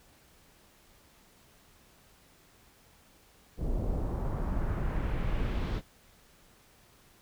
brown noise with low-pass filter sweep, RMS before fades -31 dBFS, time 3.57-5.82 s, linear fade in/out 50 ms, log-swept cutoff 510 to 4200 Hz, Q 1.2, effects pink hiss -61 dBFS RMS until 7.21 s

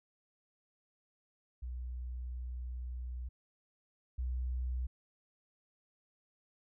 sine tone pair in turn, 61.74 / 62.53 Hz, B1 / B1, 0 / +22 cents, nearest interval unison, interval 22 cents, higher second, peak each -38 / -33 dBFS, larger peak second, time 1.62-3.29 / 4.18-4.87 s, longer first, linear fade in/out 10 ms, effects none

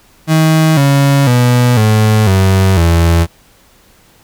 35% pulse tone with pitch steps, 158.5 / 139.59 / 122.93 / 108.26 / 95.34 / 83.96 Hz, D#3 / C#3 / B2 / A2 / G2 / E2, +32 / +12 / -8 / -28 / -48 / +32 cents, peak -5 dBFS, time 0.27-3.27 s, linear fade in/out 50 ms, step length 500 ms, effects pink hiss -47 dBFS RMS until 4.23 s

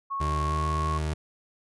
sine tone, 1100 Hz, C#6, 14 cents flat, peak -28 dBFS, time 0.1-0.99 s, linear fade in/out 20 ms
30% pulse tone with pitch glide, 74.9 to 77.23 Hz, D2 to D#2, +35 to -12 cents, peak -24 dBFS, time 0.2-1.14 s, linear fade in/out 10 ms, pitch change +53 cents, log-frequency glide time 0.43-0.63 s
effects resampled to 24000 Hz

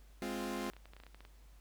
sawtooth chord, F minor, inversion first, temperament equal, 207.7 / 261.6 / 349.2 Hz, Ab3 / C4 / F4, 0 / 0 / 0 cents, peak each -38 dBFS, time 0.22-0.7 s, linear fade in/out 0 ms
clicks, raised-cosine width 0.3 ms, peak -38 dBFS, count 12, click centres 0.643 / 0.735 / 0.766 / 0.856 / 0.935 / 0.966 / 1.001 / 1.036 / 1.066 / 1.146 / 1.206 / 1.251 s
effects added 50 Hz sine -56 dBFS peak until 1.6 s + pink hiss -68 dBFS RMS until 1.6 s

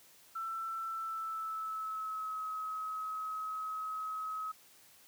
sine tone with pitch glide, 1335 to 1276.9 Hz, E6 to D#6, +22 to +44 cents, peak -36 dBFS, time 0.35-4.52 s, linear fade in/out 10 ms, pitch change -78 cents, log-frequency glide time 0.87-2.43 s, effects white hiss -61 dBFS RMS until 5.07 s + high-pass 60 Hz 12 dB/octave

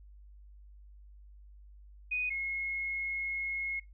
sine tone pair in turn, 2489 / 2166 Hz, D#7 / C#7, 0 / -41 cents, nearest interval major second, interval 241 cents, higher first, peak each -30 / -32 dBFS, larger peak first, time 2.11-2.3 / 2.3-3.8 s, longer second, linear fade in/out 10 ms, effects noise-tail reverb RT60 0.2 s tail -20 dB re dry + added 50 Hz sine -51 dBFS peak until 3.93 s

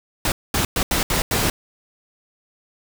pink noise bursts at uneven times, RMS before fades -20 dBFS, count 6, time 0.25-0.32 / 0.54-0.65 / 0.76-0.83 / 0.91-1.03 / 1.1-1.22 / 1.31-1.5 s, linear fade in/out 2 ms, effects none

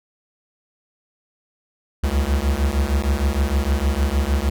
square beating tone pair, 66.5 / 73 Hz, C2 / D2, +29 / -10 cents, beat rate 6.5 Hz, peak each -21 dBFS, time 2.03-4.5 s, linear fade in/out 10 ms, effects none

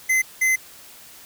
square tone bursts at uneven times, 2052 Hz, C7, 34 cents flat, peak -17 dBFS, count 2, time 0.09-0.22 / 0.41-0.56 s, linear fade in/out 10 ms, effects white hiss -45 dBFS RMS until 1.25 s

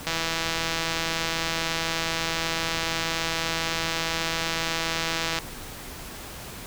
click train, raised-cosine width 0.2 ms, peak -9 dBFS, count 873, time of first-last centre 0.07-5.387 s, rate 164 Hz, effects pink hiss -39 dBFS RMS until 6.66 s

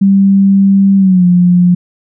sine tone with pitch glide, 196 to 177.67 Hz, G3 to F3, 0 to +30 cents, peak -4 dBFS, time 0.01-1.75 s, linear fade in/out 10 ms, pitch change -170 cents, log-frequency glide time 0.97-1.25 s, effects none

